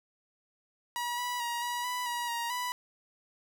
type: tone with pitch steps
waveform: sawtooth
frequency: 963 / 979 / 949 / 967 / 990 / 960 / 940 / 988 Hz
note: B5 / B5 / A#5 / B5 / B5 / B5 / A#5 / B5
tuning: -44 / -15 / +31 / -37 / +4 / -49 / +14 / 0 cents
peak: -28 dBFS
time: 0.96-2.72 s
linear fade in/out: 0 ms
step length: 220 ms
effects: none